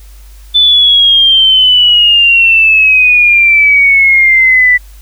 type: exponential sweep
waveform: sine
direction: down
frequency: 3520 to 1969 Hz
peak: -3 dBFS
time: 0.54-4.78 s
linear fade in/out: 20 ms
effects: added 50 Hz sine -31 dBFS peak until 5.01 s + white hiss -44 dBFS RMS until 5.01 s